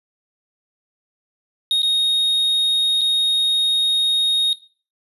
triangle tone with dropouts, 3729 Hz, A#7, in tune, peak -13 dBFS, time 1.71-4.53 s, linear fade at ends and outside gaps 1 ms, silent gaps 1.819-1.831 / 3.01-3.015 s, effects noise-tail reverb RT60 0.4 s tail -19 dB re dry + resampled to 32000 Hz

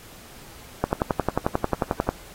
click train, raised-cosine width 1 ms, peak -6 dBFS, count 15, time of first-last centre 0.84-2.09 s, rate 11.2 Hz, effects pink hiss -46 dBFS RMS until 2.34 s + AAC 48 kbps

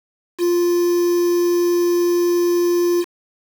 triangle tone with quantisation, 349.2 Hz, F4, in tune, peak -12 dBFS, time 0.38-3.05 s, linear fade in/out 50 ms, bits 5, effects none

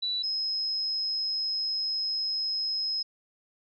sine tone pair in turn, 3951 / 5126 Hz, B7 / E8, 0 / -49 cents, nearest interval perfect fourth, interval 451 cents, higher second, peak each -27 dBFS, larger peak neither, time 0.02-0.23 / 0.23-3.03 s, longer second, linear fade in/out 10 ms, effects none

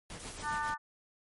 pink noise with tremolo, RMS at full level -43 dBFS, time 0.1-0.74 s, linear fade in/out 0 ms, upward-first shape sine, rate 7.3 Hz, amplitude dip 55%
blue noise, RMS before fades -46 dBFS, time 0.19-0.54 s, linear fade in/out 10 ms
harmonic tone, 297.9 Hz, D4, 25 cents sharp, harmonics 3 / 4 / 5 / 6, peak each -35 / -37 / -39 / -41 dBFS, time 0.42-0.78 s, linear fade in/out 50 ms
effects MP3 48 kbps

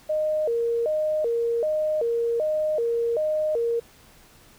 sine tone with vibrato, 536 Hz, C5, 42 cents sharp, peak -21 dBFS, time 0.09-3.8 s, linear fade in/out 10 ms, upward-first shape square, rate 1.3 Hz, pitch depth 240 cents each way, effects pink hiss -53 dBFS RMS until 4.58 s

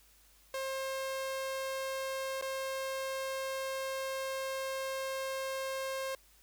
sawtooth tone with dropouts, 533 Hz, C5, 32 cents sharp, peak -31 dBFS, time 0.54-6.15 s, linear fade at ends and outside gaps 2 ms, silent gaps 2.413-2.423 s, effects added 50 Hz sine -66 dBFS peak until 6.42 s + white hiss -64 dBFS RMS until 6.42 s

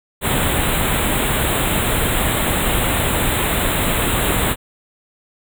pink band-stop noise, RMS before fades -18 dBFS, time 0.21-4.56 s, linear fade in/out 50 ms, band 3900 to 7400 Hz, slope 96 dB/octave, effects none

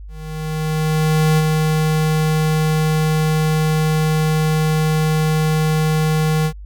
square tone with ADSR envelope, 156 Hz, D#3, 5 cents sharp, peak -12 dBFS, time 0.08-6.53 s, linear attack 1300 ms, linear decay 34 ms, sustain -3 dB, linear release 74 ms, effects added 50 Hz sine -31 dBFS peak until 6.65 s

